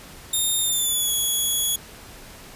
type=tone with pitch glide; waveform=5% pulse; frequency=3665 to 3361 Hz; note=A#7 to G#7; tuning=-30 to +20 cents; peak=-13 dBFS; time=0.33-1.76 s; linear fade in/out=5 ms; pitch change=-150 cents; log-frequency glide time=0.6-1.11 s; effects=pink hiss -43 dBFS RMS until 2.55 s + resampled to 32000 Hz